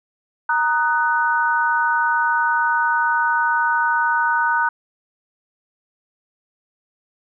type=chord; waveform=sine; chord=D# minor; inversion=second; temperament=just; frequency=933.4 / 1244.5 / 1493.4 Hz; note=A#5 / D#6 / F#6; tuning=+2 / 0 / +16 cents; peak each=-19 / -24 / -19 dBFS; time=0.49-4.69 s; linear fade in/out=5 ms; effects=none